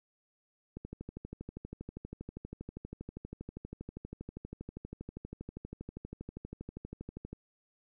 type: click train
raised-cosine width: 3 ms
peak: -29 dBFS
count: 83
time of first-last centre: 0.77-7.33 s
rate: 12.5 Hz
effects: none